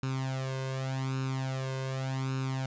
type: tone with flanger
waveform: sawtooth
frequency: 132.4 Hz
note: C3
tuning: 21 cents sharp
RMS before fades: -33 dBFS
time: 0.03-2.66 s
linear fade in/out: 2 ms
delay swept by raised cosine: 0.75 to 1.95 ms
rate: 0.86 Hz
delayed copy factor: +0.75
effects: resampled to 16000 Hz + 10-bit